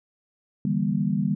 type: chord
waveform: sine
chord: E half-diminished seventh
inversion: third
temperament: just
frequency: 148.33 / 164.81 / 197.78 / 237.3 Hz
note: D3 / E3 / G3 / Bb3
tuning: +18 / 0 / +16 / +31 cents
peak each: -28 / -29 / -24 / -28 dBFS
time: 0.65-1.35 s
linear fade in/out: 2 ms
effects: none